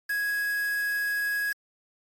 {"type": "tone with quantisation", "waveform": "triangle", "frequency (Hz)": 1661.2, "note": "G#6", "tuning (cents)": 0, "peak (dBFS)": -24, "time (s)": [0.09, 1.53], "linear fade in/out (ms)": 10, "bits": 6, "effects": ["AAC 48 kbps"]}